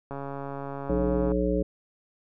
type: click train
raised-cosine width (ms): 1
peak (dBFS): -22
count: 169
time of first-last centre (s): 0.11-1.319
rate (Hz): 139
type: harmonic tone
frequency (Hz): 60.8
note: B1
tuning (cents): -26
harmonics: 1 / 3 / 5 / 7 / 9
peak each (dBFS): -29 / -29 / -29 / -29 / -29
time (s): 0.89-1.63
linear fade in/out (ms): 10
effects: none